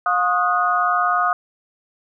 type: tone cluster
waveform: sine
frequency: 714 / 1079 / 1243 / 1459 Hz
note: F5 / C#6 / D#6 / F#6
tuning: +38 / -47 / -2 / -25 cents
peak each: -21 / -27 / -18 / -24 dBFS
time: 0.06-1.33 s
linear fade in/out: 2 ms
effects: none